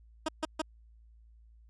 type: tone bursts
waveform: 15% pulse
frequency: 314.6 Hz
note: D#4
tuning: 19 cents sharp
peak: -23 dBFS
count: 3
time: 0.26-0.618 s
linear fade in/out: 5 ms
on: 26 ms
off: 140 ms
effects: added 56 Hz sine -55 dBFS peak until 1.69 s + resampled to 22050 Hz